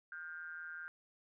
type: ring-modulated tone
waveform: triangle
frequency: 82.6 Hz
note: E2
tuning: 4 cents sharp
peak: -39 dBFS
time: 0.12-0.88 s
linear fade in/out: 0 ms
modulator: 1500 Hz
effects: none